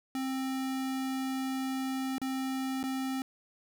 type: tone with dropouts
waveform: square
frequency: 264 Hz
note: C4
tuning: 16 cents sharp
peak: -32 dBFS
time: 0.15-3.22 s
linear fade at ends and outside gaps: 1 ms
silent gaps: 2.182-2.216 / 2.83-2.838 s
effects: none